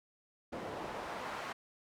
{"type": "noise with band-pass filter sweep", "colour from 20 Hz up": "pink", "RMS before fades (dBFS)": -42, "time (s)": [0.52, 1.53], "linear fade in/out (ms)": 10, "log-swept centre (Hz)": [490, 1200], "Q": 0.98, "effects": []}